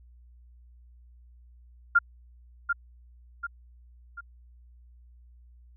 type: tone with echo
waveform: sine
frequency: 1399 Hz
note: F6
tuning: 3 cents sharp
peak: -15 dBFS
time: 1.95-1.99 s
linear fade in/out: 10 ms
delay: 740 ms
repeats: 3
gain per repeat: -7 dB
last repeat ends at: 4.21 s
effects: added 60 Hz sine -51 dBFS peak until 5.76 s